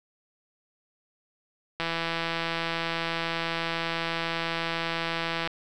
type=click train; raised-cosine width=0.3 ms; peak=-13 dBFS; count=611; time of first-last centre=1.8-5.475 s; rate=166 Hz; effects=none